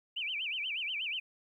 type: tone with vibrato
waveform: sine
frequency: 2672 Hz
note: E7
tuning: 23 cents sharp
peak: -33 dBFS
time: 0.16-1.2 s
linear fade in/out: 10 ms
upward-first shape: sine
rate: 8.3 Hz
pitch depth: 270 cents each way
effects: 12-bit